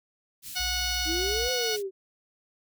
white band-stop noise, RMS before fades -40 dBFS, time 0.42-1.83 s, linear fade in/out 50 ms, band 180 to 3100 Hz, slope 12 dB/octave
harmonic tone, 733 Hz, F#5, 16 cents flat, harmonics 1 / 2 / 3 / 4 / 5 / 6 / 7 / 8, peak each -39 / -36 / -36 / -34 / -37 / -33 / -37 / -36 dBFS, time 0.55-1.77 s, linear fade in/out 20 ms
sine tone with vibrato, 61.3 Hz, B1, 12 cents flat, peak -34 dBFS, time 0.59-1.49 s, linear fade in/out 20 ms, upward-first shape sine, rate 17 Hz, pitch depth 46 cents each way
sine exponential two-way sweep, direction up then down, 308.3 to 514 to 374.1 Hz, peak -29 dBFS, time 1.05-1.91 s, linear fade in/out 50 ms, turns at 1.51 s
effects none

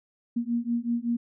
sine beating tone pair, 233.6 / 238.9 Hz, A#3 / A#3, +4 / +43 cents, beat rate 5.3 Hz, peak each -28 dBFS, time 0.36-1.17 s, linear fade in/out 10 ms, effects none

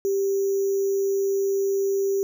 sine tone with sample-and-hold, 392 Hz, G4, in tune, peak -20 dBFS, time 0.05-2.23 s, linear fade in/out 0 ms, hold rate 6300 Hz, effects none

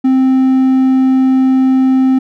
triangle tone, 261.8 Hz, C4, 1 cent sharp, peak -5 dBFS, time 0.04-2.19 s, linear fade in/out 10 ms, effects none

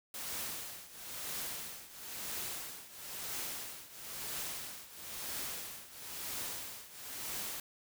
white noise with tremolo, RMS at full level -39 dBFS, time 0.14-7.6 s, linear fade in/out 2 ms, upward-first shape triangle, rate 1 Hz, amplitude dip 85%, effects none

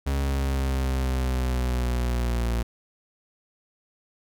40% pulse linear sweep, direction down, 69.4 to 57.9 Hz, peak -22 dBFS, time 0.06-2.63 s, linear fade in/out 10 ms, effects none

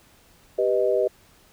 sine chord, G augmented, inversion none, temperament equal, 392 / 493.9 / 622.3 Hz, G4 / B4 / D#5, 0 / 0 / 0 cents, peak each -23 dBFS, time 0.58-1.08 s, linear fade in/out 10 ms, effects pink hiss -56 dBFS RMS until 1.52 s

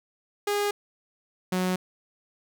sawtooth tone pair in turn, 409.9 / 183.75 Hz, G#4 / F#3, -23 / -12 cents, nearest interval octave + major second, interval 1389 cents, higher first, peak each -20 dBFS, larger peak neither, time 0.47-0.71 / 1.52-1.76 s, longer neither, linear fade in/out 5 ms, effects none

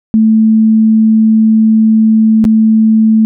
sine tone with dropouts, 220 Hz, A3, in tune, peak -4 dBFS, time 0.14-3.25 s, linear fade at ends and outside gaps 0 ms, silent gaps 2.442-2.451 s, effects none

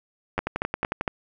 two click trains, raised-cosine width 0.5 ms, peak -10 / -9 dBFS, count 8 / 4, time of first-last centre 0.38-1.011 / 0.39-1.078 s, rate 11.1 / 4.36 Hz, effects none

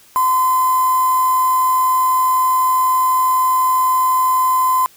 sine tone with quantisation, 1026 Hz, C6, 34 cents flat, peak -12 dBFS, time 0.16-4.86 s, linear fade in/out 0 ms, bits 4, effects white hiss -48 dBFS RMS until 4.96 s

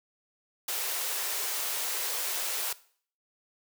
white high-pass noise, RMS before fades -32 dBFS, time 0.68-2.73 s, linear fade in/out 5 ms, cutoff 370 Hz, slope 48 dB/octave, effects noise-tail reverb RT60 0.5 s tail -18 dB re dry

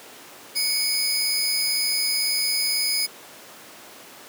sawtooth tone pair together, 2227 / 4991 Hz, C#7 / D#8, +7 / +5 cents, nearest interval octave + major second, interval 1398 cents, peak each -25 / -19 dBFS, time 0.55-3.07 s, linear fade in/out 20 ms, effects pink hiss -43 dBFS RMS until 4.28 s + high-pass 300 Hz 12 dB/octave

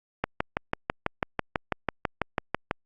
click train, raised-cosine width 0.5 ms, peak -9 dBFS, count 16, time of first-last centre 0.24-2.711 s, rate 6.07 Hz, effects Opus 48 kbps

